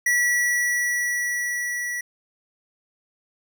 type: tone with level ramp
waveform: square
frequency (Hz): 1943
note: B6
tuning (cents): -29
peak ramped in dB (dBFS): -18 to -27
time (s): 0.06-2.01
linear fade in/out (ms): 5
effects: none